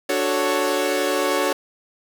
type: chord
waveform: sawtooth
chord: D major seventh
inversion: none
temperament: equal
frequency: 293.7 / 370 / 440 / 554.4 Hz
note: D4 / F#4 / A4 / C#5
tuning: 0 / 0 / 0 / 0 cents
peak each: -23 / -21 / -22 / -19 dBFS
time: 0.09-1.53 s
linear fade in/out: 5 ms
effects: none